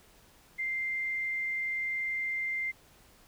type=tone; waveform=sine; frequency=2093 Hz; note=C7; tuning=in tune; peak=-30 dBFS; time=0.58-2.72 s; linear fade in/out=20 ms; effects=pink hiss -60 dBFS RMS until 3.27 s